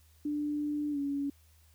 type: tone with pitch glide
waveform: sine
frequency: 295.3 to 281.8 Hz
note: D4 to C#4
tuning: +10 to +29 cents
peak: -30 dBFS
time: 0.25-1.3 s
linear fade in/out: 5 ms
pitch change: -81 cents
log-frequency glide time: 0.91-0.98 s
effects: added 78 Hz sine -60 dBFS peak until 1.74 s + white hiss -67 dBFS RMS until 1.74 s